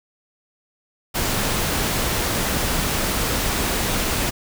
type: noise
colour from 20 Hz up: pink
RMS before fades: -22 dBFS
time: 1.14-4.31 s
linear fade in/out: 20 ms
effects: none